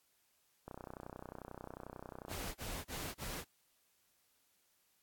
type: click train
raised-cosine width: 1 ms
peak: -32 dBFS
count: 57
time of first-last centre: 0.68-2.475 s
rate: 31.2 Hz
type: noise bursts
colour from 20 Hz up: pink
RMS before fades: -43 dBFS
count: 4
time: 2.28-3.447 s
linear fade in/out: 50 ms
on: 270 ms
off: 29 ms
effects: white hiss -75 dBFS RMS until 5.02 s + AAC 64 kbps